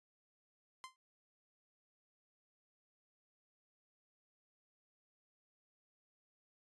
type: tone with exponential decay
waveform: sawtooth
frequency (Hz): 1040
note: C6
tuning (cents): -11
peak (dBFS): -40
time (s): 0.84-0.96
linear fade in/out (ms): 0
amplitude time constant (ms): 26
effects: resampled to 24000 Hz